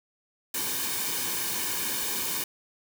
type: noise with comb filter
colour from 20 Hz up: white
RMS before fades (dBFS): -30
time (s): 0.54-2.44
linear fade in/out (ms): 5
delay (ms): 1.5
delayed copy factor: -0.7
effects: none